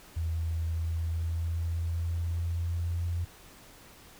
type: tone with pitch glide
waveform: sine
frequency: 81.9 to 85.92 Hz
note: E2 to F2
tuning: -11 to -28 cents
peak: -28 dBFS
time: 0.16-3.25 s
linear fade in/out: 10 ms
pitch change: +83 cents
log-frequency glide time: 0.74-3.11 s
effects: pink hiss -53 dBFS RMS until 4.19 s